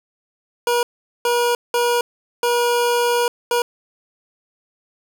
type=tone bursts at uneven times; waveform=25% pulse; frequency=479.9 Hz; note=B4; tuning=50 cents flat; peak=-12 dBFS; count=5; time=0.67-0.83 / 1.25-1.55 / 1.74-2.01 / 2.43-3.28 / 3.51-3.62 s; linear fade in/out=2 ms; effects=none